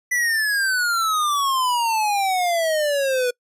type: exponential sweep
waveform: square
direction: down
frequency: 1994 to 485.9 Hz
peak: -19 dBFS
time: 0.11-3.31 s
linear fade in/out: 10 ms
effects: noise-tail reverb RT60 0.1 s tail -26 dB re dry + resampled to 32000 Hz